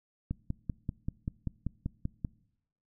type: click train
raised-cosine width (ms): 5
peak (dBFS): -20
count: 11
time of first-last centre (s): 0.31-2.248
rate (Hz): 5.16
effects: noise-tail reverb RT60 0.8 s tail -23 dB re dry